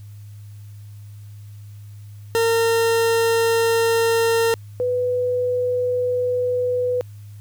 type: tone pair in turn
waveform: 40% pulse / sine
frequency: 457.7 / 496.3 Hz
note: A#4 / B4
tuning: -32 / +8 cents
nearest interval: minor second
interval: 140 cents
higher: second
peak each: -15 / -18 dBFS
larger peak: first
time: 2.35-4.54 / 4.8-7.01 s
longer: second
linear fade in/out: 0 ms
effects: added 103 Hz sine -36 dBFS peak until 7.4 s + white hiss -57 dBFS RMS until 7.4 s